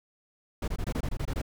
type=noise bursts; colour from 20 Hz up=brown; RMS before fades=-30 dBFS; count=10; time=0.62-1.417 s; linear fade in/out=5 ms; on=59 ms; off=23 ms; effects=none